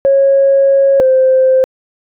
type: tone pair in turn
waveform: sine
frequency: 548 / 521.7 Hz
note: C#5 / C5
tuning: -20 / -5 cents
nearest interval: minor second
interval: 85 cents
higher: first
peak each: -5 dBFS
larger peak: neither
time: 0.05-1 / 1-1.64 s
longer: first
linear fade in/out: 0 ms
effects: tanh soft clip ceiling -1 dBFS